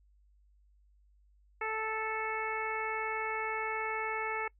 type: harmonic tone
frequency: 439.1 Hz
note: A4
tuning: 4 cents flat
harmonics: 1 / 2 / 3 / 4 / 5 / 6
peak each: -39 / -38 / -39 / -41 / -38 / -47 dBFS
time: 1.61-4.48 s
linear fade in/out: 5 ms
effects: noise-tail reverb RT60 0.1 s tail -25 dB re dry + added 50 Hz sine -62 dBFS peak until 4.59 s